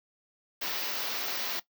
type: band-stop noise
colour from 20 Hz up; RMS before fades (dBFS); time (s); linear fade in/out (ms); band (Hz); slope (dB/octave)
white; -33; 0.61-1.6; 10; 5900 to 15000; 48
effects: noise-tail reverb RT60 0.1 s tail -17 dB re dry + high-pass 300 Hz 12 dB/octave

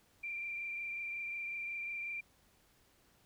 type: tone with frequency modulation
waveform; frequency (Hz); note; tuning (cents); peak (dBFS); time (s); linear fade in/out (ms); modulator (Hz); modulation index
sine; 2371; D7; +16; -38; 0.23-2.21; 10; 25.5; 1.4
effects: pink hiss -69 dBFS RMS until 3.25 s

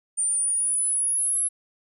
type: linear sweep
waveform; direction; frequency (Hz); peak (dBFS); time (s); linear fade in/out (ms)
sine; up; 9000 to 11000; -21; 0.17-1.49; 20
effects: none

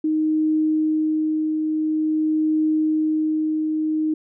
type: tone with tremolo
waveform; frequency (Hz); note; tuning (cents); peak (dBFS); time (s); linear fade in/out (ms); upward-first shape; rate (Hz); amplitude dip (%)
sine; 311.1; D#4; 0; -16; 0.04-4.14; 5; triangle; 0.48; 35
effects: none

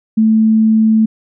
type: tone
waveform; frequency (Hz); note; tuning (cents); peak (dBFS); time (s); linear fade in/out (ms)
sine; 220; A3; 0; -7; 0.17-1.06; 10
effects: none

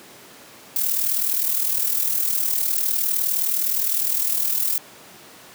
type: noise with amplitude modulation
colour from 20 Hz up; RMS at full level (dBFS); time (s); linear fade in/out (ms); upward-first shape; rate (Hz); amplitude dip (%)
violet; -19; 0.76-4.78; 2; sine; 39.6; 60
effects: pink hiss -44 dBFS RMS until 5.54 s + high-pass 200 Hz 12 dB/octave

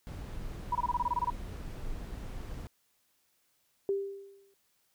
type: noise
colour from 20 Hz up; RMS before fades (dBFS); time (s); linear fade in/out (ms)
brown; -40; 0.07-2.67; 0
type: tone bursts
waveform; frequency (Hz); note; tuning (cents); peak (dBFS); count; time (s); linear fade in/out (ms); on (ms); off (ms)
sine; 972; B5; -28; -26; 11; 0.72-1.302; 5; 32; 23
type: tone with exponential decay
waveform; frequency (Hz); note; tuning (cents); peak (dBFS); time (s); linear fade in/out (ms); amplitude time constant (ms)
sine; 395.2; G4; +14; -25; 3.89-4.54; 1; 140
effects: white hiss -73 dBFS RMS until 4.94 s

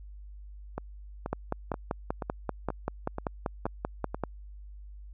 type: two click trains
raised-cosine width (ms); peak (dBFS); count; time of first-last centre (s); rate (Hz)
1; -15 / -19; 16 / 8; 1.33-4.237 / 0.78-4.145; 5.16 / 2.08
effects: added 50 Hz sine -43 dBFS peak until 5.13 s

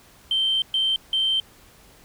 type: tone bursts at uneven times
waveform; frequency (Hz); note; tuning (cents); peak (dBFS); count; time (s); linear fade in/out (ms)
sine; 3122; G7; -8; -18; 3; 0.31-0.62 / 0.74-0.96 / 1.13-1.4; 2
effects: tanh soft clip ceiling -14 dBFS + pink hiss -52 dBFS RMS until 2.04 s

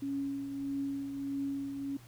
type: tone with tremolo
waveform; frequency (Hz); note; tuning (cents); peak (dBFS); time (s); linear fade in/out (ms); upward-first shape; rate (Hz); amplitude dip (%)
sine; 277.2; C#4; 0; -31; 0.02-1.97; 5; triangle; 1.6; 50
effects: added 120 Hz sine -53 dBFS peak until 2.07 s + pink hiss -59 dBFS RMS until 2.07 s

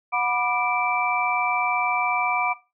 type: tone cluster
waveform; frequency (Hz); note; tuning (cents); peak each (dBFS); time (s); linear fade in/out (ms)
sine; 729 / 983 / 1191 / 2334; F#5 / B5 / D6 / D7; -26 / -8 / +24 / -11; -26; 0.12-2.54; 20
effects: noise-tail reverb RT60 0.3 s tail -20 dB re dry

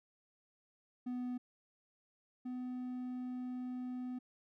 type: tone pair in turn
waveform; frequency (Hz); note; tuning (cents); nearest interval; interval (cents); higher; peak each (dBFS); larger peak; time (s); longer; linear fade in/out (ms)
triangle; 248.3 / 251; B3 / B3; +9 / +28; unison; 19; second; -35 / -37; first; 1.06-1.38 / 2.45-4.19; second; 10
effects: none

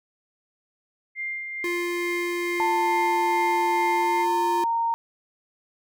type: tone with tremolo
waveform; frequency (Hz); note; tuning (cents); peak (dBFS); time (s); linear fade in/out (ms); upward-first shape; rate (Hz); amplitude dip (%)
sine; 2100; C7; +6; -27; 1.15-4.26; 50; sine; 2.3; 40
type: tone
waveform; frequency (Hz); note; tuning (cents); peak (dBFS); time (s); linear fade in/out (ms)
square; 349.2; F4; 0; -27; 1.64-4.64; 2
type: tone with pitch glide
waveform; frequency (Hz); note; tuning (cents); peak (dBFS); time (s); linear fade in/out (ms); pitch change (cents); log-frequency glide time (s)
sine; 890 to 923.5; A5 to A#5; +20 to -16; -21; 2.6-4.94; 0; +64; 3.93-4.53
effects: none

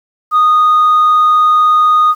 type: tone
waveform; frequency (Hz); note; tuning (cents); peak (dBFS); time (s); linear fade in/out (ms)
sine; 1237; D#6; -10; -4; 0.31-2.15; 50
effects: tanh soft clip ceiling -4 dBFS + 7-bit

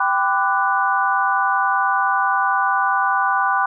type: chord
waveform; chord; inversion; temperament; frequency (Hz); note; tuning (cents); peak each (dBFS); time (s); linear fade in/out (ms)
sine; G major seventh; none; equal with one note detuned; 784 / 1004.5 / 1174.7 / 1480; G5 / B5 / D6 / F#6; 0 / +29 / 0 / 0; -21; 0-3.66; 5
effects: none

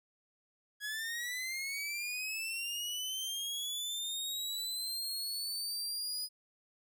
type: linear sweep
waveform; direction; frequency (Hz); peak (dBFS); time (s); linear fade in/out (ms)
sawtooth; up; 1661.2 to 4978; -33; 0.8-6.29; 50
effects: none

